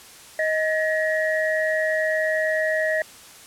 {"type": "tone cluster", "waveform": "sine", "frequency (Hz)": [628, 1714, 1895], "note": ["D#5", "A6", "A#6"], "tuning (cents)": [16, -46, 28], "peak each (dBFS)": [-22, -30, -24], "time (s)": [0.39, 3.02], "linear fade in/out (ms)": 2, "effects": ["white hiss -45 dBFS RMS until 3.46 s", "low-pass 11000 Hz 12 dB/octave"]}